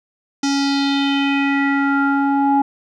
square tone with low-pass filter sweep, 278.5 Hz, C#4, 8 cents sharp, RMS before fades -17 dBFS, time 0.43-2.62 s, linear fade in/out 5 ms, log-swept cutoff 5900 to 820 Hz, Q 3.9, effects none

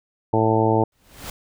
harmonic tone, 110.8 Hz, A2, 13 cents sharp, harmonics 1 / 2 / 3 / 4 / 5 / 6 / 7 / 8, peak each -22 / -26 / -22 / -22 / -26 / -27 / -26 / -23 dBFS, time 0.33-0.84 s, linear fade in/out 5 ms
pink noise with exponential growth, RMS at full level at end -30 dBFS, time 0.92-1.3 s, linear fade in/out 2 ms, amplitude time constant 81 ms
effects none

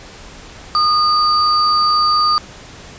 sine tone pair together, 1223 / 4625 Hz, D#6 / D8, -30 / -27 cents, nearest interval octave + major seventh, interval 2303 cents, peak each -12 / -17 dBFS, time 0.75-2.38 s, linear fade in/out 0 ms, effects pink hiss -37 dBFS RMS until 2.98 s + resampled to 16000 Hz

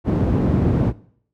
white low-pass noise, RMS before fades -17 dBFS, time 0.04-0.93 s, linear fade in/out 50 ms, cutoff 220 Hz, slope 12 dB/octave, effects noise-tail reverb RT60 0.6 s tail -20 dB re dry + high-pass 60 Hz 12 dB/octave

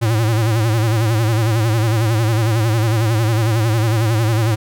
square tone with vibrato, 111.7 Hz, A2, 27 cents sharp, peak -14 dBFS, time 0.01-4.56 s, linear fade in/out 20 ms, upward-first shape sine, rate 11 Hz, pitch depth 98 cents each way, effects none

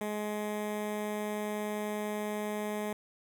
15% pulse tone with notch filter, 210.3 Hz, G#3, 22 cents sharp, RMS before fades -35 dBFS, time 0.01-2.93 s, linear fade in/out 2 ms, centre 4600 Hz, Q 1.2, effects none

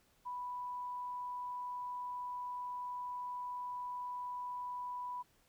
sine tone, 987.8 Hz, B5, in tune, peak -39 dBFS, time 0.25-5.23 s, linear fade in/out 20 ms, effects pink hiss -71 dBFS RMS until 5.48 s

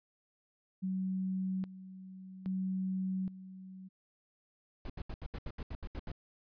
sine tone with tremolo, 188.1 Hz, F#3, 29 cents sharp, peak -32 dBFS, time 0.82-3.89 s, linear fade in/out 20 ms, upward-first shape square, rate 0.61 Hz, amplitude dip 80%
brown noise bursts, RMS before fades -40 dBFS, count 11, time 4.85-6.117 s, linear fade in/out 2 ms, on 47 ms, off 75 ms
effects resampled to 11025 Hz

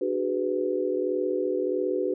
sine chord, G# half-diminished seventh, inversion second, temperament just, 299 / 373.8 / 415.3 / 498.4 Hz, D4 / F#4 / G#4 / B4, +31 / +18 / 0 / +16 cents, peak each -32 / -27 / -32 / -29 dBFS, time 0.01-2.14 s, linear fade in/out 5 ms, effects none

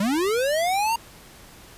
square linear sweep, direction up, 186.4 to 940 Hz, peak -21 dBFS, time 0-0.96 s, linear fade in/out 5 ms, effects pink hiss -47 dBFS RMS until 1.77 s + resampled to 32000 Hz

